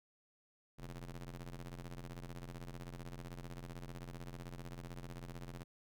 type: ring-modulated tone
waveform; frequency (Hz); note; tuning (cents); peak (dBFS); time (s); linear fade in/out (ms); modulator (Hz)
sawtooth; 86.9; F2; -8; -39; 0.78-5.64; 20; 51.3
effects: none